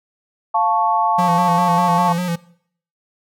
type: chord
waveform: sine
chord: F augmented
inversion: none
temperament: equal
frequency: 698.5 / 880 / 1108.7 Hz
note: F5 / A5 / C#6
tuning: 0 / 0 / 0 cents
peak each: -20 / -16 / -19 dBFS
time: 0.54-2.13 s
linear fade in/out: 10 ms
type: tone with vibrato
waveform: square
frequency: 174.61 Hz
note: F3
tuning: in tune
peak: -19 dBFS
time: 1.18-2.36 s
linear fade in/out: 10 ms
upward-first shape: square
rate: 5 Hz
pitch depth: 48 cents each way
effects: noise-tail reverb RT60 0.6 s tail -20 dB re dry